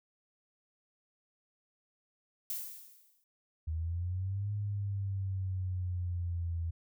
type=noise with exponential decay; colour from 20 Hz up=violet; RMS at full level=-35 dBFS; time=2.5-3.24 s; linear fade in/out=1 ms; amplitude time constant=160 ms
type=exponential two-way sweep; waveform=sine; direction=up then down; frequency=78.1 to 103.83 to 83 Hz; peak=-32 dBFS; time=3.67-6.71 s; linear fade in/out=10 ms; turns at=4.52 s
effects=none